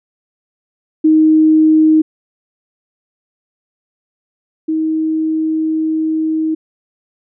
sine tone pair in turn, 313.2 / 316.3 Hz, D#4 / D#4, +11 / +29 cents, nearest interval unison, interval 18 cents, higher second, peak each -6 / -13 dBFS, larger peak first, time 1.04-2.02 / 4.68-6.55 s, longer second, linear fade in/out 10 ms, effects none

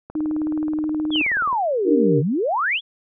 click train, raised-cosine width 1 ms, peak -22 dBFS, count 28, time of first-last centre 0.1-1.529 s, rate 18.9 Hz
sine tone with vibrato, 307.5 Hz, D#4, 20 cents flat, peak -20 dBFS, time 0.15-1.22 s, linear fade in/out 5 ms, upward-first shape sine, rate 13 Hz, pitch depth 17 cents each way
sine exponential two-way sweep, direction down then up, 3520 to 130.81 to 3520 Hz, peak -18 dBFS, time 1.11-2.81 s, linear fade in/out 50 ms, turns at 2.2 s
sine chord, G minor, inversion second, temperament equal, 293.7 / 392 / 466.2 Hz, D4 / G4 / Bb4, 0 / 0 / 0 cents, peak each -20 / -22 / -18 dBFS, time 1.84-2.23 s, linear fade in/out 50 ms
effects none

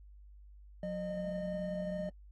triangle tone pair together, 181.3 / 609.8 Hz, F#3 / D#5, -35 / -35 cents, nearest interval octave + major sixth, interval 2100 cents, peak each -37 / -36 dBFS, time 0.83-2.09 s, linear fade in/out 2 ms, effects added 50 Hz sine -52 dBFS peak until 2.31 s + AAC 32 kbps

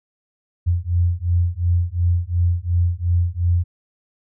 sine beating tone pair, 85.9 / 88.7 Hz, F2 / F2, -28 / +27 cents, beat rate 2.8 Hz, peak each -19 dBFS, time 0.66-3.64 s, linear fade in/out 20 ms, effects none

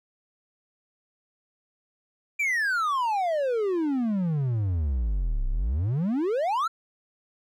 triangle exponential two-way sweep, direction down then up, 2397 to 30.87 to 1401 Hz, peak -21 dBFS, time 2.39-6.68 s, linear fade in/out 10 ms, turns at 5.48 s, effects none

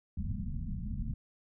pink low-pass noise, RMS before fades -36 dBFS, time 0.17-1.14 s, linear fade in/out 5 ms, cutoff 240 Hz, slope 96 dB/octave, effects none

